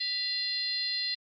harmonic tone with a mistuned harmonic, 693 Hz, F5, 14 cents flat, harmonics 3 / 4 / 5 / 6 / 7, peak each -39 / -42 / -41 / -30 / -39 dBFS, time 0-1.15 s, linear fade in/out 10 ms, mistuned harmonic 3, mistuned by -86 cents, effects Opus 48 kbps

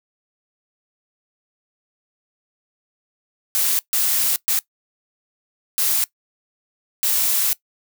blue noise bursts at uneven times, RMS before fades -19 dBFS, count 5, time 3.55-3.79 / 3.93-4.36 / 4.48-4.59 / 5.78-6.04 / 7.03-7.53 s, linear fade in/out 0 ms, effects noise-tail reverb RT60 0.1 s tail -20 dB re dry

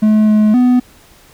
triangle tone with pitch steps, 214.6 / 213.2 / 248.9 Hz, A3 / G#3 / B3, -43 / +46 / +14 cents, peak -5 dBFS, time 0.02-0.8 s, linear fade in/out 10 ms, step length 260 ms, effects pink hiss -45 dBFS RMS until 1.33 s

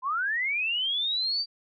sine linear sweep, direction up, 987.8 to 4699 Hz, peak -25 dBFS, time 0.02-1.46 s, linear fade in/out 50 ms, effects none

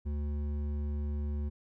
triangle tone with hard clipping, 73.3 Hz, D2, 3 cents flat, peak -33 dBFS, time 0.05-1.5 s, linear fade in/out 20 ms, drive 13 dB, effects none

